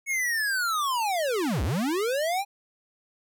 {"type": "linear two-way sweep", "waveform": "square", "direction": "down then up", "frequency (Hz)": [2219, 55, 823], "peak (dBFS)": -25, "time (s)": [0.06, 2.45], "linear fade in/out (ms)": 50, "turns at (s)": 1.63, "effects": []}